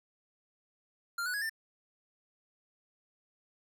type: tone with pitch steps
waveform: square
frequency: 1393 / 1478 / 1665 / 1790 Hz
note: F6 / F#6 / G#6 / A6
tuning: -5 / -2 / +4 / +29 cents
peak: -33 dBFS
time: 1.18-1.496 s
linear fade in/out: 5 ms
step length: 79 ms
effects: none